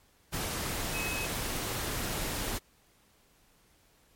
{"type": "tone in noise", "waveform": "sine", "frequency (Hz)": 2559, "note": "D#7", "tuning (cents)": 48, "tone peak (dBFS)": -35, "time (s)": [0.93, 1.27], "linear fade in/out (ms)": 20, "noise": "pink", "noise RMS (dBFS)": -34, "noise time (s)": [0.32, 2.59], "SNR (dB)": -4, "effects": ["pink hiss -65 dBFS RMS until 4.15 s", "MP3 64 kbps"]}